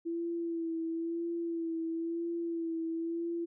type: tone with vibrato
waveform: sine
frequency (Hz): 333.2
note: E4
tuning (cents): +19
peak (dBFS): -32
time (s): 0.05-3.46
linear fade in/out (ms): 20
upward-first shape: sine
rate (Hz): 0.99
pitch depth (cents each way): 32
effects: none